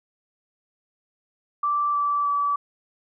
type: tone with pitch steps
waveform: sine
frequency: 1169 / 1159.6 / 1150.2 Hz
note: D6 / D6 / D6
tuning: -8 / -22 / -36 cents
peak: -20 dBFS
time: 1.63-2.56 s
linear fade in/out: 5 ms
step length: 310 ms
effects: none